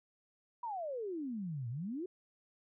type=exponential two-way sweep; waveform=sine; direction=down then up; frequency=987.8 to 112.3 to 385.3 Hz; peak=-37 dBFS; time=0.63-2.06 s; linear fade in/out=5 ms; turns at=1.69 s; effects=none